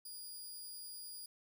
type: tone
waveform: 15% pulse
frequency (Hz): 4862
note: D#8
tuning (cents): -41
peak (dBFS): -40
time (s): 0.05-1.26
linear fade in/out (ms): 5
effects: 12-bit